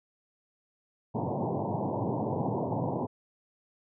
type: band-pass noise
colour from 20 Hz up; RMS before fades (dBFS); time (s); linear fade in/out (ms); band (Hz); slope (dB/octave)
pink; -31; 1.14-3.07; 20; 100 to 980; 96
effects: none